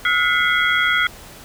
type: tone cluster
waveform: sine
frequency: 1301 / 1437 / 2012 / 2168 / 3301 Hz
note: E6 / F6 / B6 / C#7 / G#7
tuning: -23 / +49 / +32 / -39 / -11 cents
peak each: -25 / -18 / -20 / -25 / -23 dBFS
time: 0.05-1.07 s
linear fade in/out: 2 ms
effects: pink hiss -40 dBFS RMS until 1.44 s